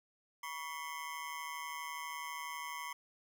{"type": "ring-modulated tone", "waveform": "25% pulse", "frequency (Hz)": 1045, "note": "C6", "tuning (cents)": -2, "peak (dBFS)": -34, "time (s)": [0.43, 2.93], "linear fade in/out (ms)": 5, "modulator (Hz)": 76.1, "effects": []}